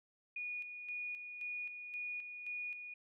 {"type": "tone with tremolo", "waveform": "sine", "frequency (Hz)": 2454, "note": "D#7", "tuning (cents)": -25, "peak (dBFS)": -39, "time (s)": [0.36, 2.94], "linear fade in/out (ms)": 5, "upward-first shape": "square", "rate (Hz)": 1.9, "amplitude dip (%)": 50, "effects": []}